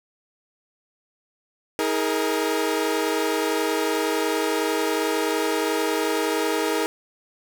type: chord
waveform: sawtooth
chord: D# suspended fourth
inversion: none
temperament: equal with one note detuned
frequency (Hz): 318.4 / 415.3 / 466.2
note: D#4 / G#4 / A#4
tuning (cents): +40 / 0 / 0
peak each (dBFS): -22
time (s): 1.79-6.86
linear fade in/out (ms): 0
effects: none